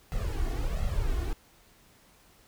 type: noise with flanger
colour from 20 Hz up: brown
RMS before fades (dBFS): -29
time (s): 0.12-1.33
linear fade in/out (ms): 0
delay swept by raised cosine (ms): 1.5 to 2.8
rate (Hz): 1.4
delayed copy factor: +0.85
effects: pink hiss -60 dBFS RMS until 2.47 s